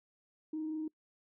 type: tone with frequency modulation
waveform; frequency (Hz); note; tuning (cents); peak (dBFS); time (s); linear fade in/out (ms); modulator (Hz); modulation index
sine; 312.3; D#4; +7; -34; 0.53-0.88; 5; 25.9; 0.21
effects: noise-tail reverb RT60 0.1 s tail -25 dB re dry + tanh soft clip ceiling -30 dBFS